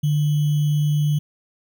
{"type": "tone with sample-and-hold", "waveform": "sine", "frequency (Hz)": 148.5, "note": "D3", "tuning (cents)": 20, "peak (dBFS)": -16, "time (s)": [0.03, 1.19], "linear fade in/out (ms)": 10, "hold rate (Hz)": 3150, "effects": []}